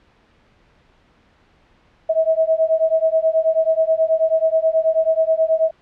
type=beating tone pair; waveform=sine; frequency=639 / 648.3 Hz; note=D#5 / E5; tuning=+46 / -29 cents; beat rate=9.3 Hz; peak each=-17 dBFS; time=2.09-5.71 s; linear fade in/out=10 ms; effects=pink hiss -56 dBFS RMS until 5.81 s + low-pass 3000 Hz 12 dB/octave